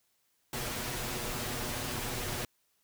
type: noise with comb filter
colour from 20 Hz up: pink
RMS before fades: -36 dBFS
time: 0.53-2.45 s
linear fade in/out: 2 ms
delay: 8.2 ms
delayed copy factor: +0.65
effects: white hiss -74 dBFS RMS until 2.83 s